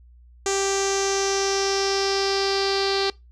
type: tone with low-pass filter sweep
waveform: sawtooth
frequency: 392 Hz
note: G4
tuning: in tune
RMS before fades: -23 dBFS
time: 0.46-3.1 s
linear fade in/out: 2 ms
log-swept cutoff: 6900 to 4400 Hz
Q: 5.6
effects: noise-tail reverb RT60 0.2 s tail -22 dB re dry + added 60 Hz sine -47 dBFS peak until 3.31 s